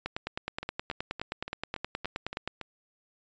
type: two click trains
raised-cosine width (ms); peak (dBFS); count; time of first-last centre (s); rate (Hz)
0.3; -21 / -16; 8 / 24; 0.63-2.613 / 0.06-2.476; 3.53 / 9.52
effects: resampled to 16000 Hz